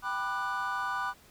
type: chord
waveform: triangle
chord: G major seventh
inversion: none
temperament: equal with one note detuned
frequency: 784 / 987.8 / 1193.1 / 1480 Hz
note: G5 / B5 / D6 / F#6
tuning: 0 / 0 / +27 / 0 cents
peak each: -37 / -33 / -33 / -33 dBFS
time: 0.02-1.14 s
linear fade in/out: 50 ms
effects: tanh soft clip ceiling -18 dBFS + pink hiss -58 dBFS RMS until 1.3 s